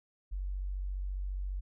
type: tone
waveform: sine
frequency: 47.31 Hz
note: F#1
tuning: 39 cents sharp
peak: -33 dBFS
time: 0.31-1.61 s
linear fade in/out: 20 ms
effects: none